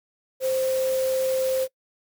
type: tone in noise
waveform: sine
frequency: 523.3 Hz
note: C5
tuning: in tune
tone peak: -21 dBFS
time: 0.4-1.68 s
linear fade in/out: 50 ms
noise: white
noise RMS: -36 dBFS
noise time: 0.4-1.68 s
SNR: +12 dB
effects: noise-tail reverb RT60 0.1 s tail -22 dB re dry